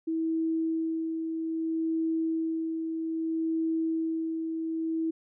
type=tone with tremolo; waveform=sine; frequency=324.1 Hz; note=E4; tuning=29 cents flat; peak=-25 dBFS; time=0.07-5.11 s; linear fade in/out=10 ms; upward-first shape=sine; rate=0.62 Hz; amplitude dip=40%; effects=none